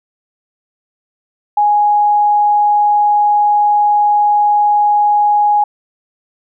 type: tone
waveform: sine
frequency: 830.6 Hz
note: G#5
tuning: in tune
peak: -8 dBFS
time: 1.57-5.64 s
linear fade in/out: 5 ms
effects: none